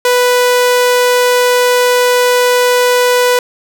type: tone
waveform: sawtooth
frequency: 493.9 Hz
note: B4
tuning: in tune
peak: -4 dBFS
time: 0.05-3.39 s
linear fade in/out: 2 ms
effects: none